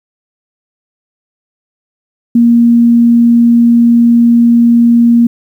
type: tone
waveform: sine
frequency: 235.3 Hz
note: A#3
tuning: 16 cents sharp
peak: -3 dBFS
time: 2.35-5.27 s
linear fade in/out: 5 ms
effects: 7-bit